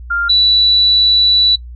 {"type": "tone pair in turn", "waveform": "sine", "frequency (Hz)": [1396.9, 3951], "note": ["F6", "B7"], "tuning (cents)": [0, 0], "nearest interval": "octave + tritone", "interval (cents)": 1800, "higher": "second", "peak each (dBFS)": [-13, -7], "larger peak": "second", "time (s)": [[0.1, 0.29], [0.29, 1.56]], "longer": "second", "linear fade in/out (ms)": 10, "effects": ["noise-tail reverb RT60 0.1 s tail -24 dB re dry", "added 60 Hz sine -28 dBFS peak until 1.75 s"]}